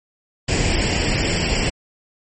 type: noise with comb filter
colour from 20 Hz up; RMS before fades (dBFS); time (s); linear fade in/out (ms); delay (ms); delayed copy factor
pink; -19; 0.48-1.7; 10; 0.4; +0.6
effects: MP3 32 kbps